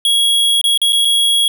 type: tone with dropouts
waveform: square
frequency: 3318 Hz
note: G#7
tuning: 2 cents flat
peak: -11 dBFS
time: 0.05-1.48 s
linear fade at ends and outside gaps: 2 ms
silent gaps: 0.614-0.64 / 0.776-0.816 / 0.924-0.929 / 1.049-1.052 s
effects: none